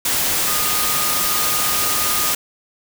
sine tone in noise, 1231 Hz, D#6, 19 cents flat, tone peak -26 dBFS, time 0.47-2.33 s, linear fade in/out 5 ms, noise white, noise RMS -19 dBFS, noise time 0.05-2.35 s, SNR -10 dB, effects none

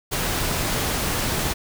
pink noise, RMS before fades -24 dBFS, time 0.11-1.54 s, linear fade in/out 20 ms, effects none

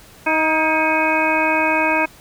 harmonic tone with a mistuned harmonic, 314.4 Hz, D#4, 18 cents sharp, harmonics 1 / 2 / 3 / 4 / 5 / 7 / 8, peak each -23 / -22 / -20 / -28 / -23 / -24 / -21 dBFS, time 0.26-2.06 s, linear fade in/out 10 ms, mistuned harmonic 5, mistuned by +36 cents, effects pink hiss -45 dBFS RMS until 2.2 s

